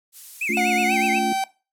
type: noise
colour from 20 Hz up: violet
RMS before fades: -36 dBFS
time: 0.12-1.12 s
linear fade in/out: 50 ms
type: tone with vibrato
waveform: triangle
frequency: 2349 Hz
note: D7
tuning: in tune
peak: -21 dBFS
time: 0.41-1.19 s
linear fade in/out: 5 ms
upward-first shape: sine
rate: 8.2 Hz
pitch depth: 210 cents each way
type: chord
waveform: sine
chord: A augmented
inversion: none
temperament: equal with one note detuned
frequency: 220 / 281.7 / 349.2 Hz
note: A3 / C#4 / E#4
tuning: 0 / +28 / 0 cents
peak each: -26 / -30 / -27 dBFS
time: 0.49-1.33 s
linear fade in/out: 5 ms
type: tone with pitch glide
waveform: 45% pulse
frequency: 726 to 773.6 Hz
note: F#5 to G5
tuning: -33 to -23 cents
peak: -21 dBFS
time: 0.57-1.44 s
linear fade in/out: 2 ms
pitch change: +110 cents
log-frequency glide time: 0.85-0.94 s
effects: noise-tail reverb RT60 0.3 s tail -18 dB re dry + low-pass 12000 Hz 12 dB/octave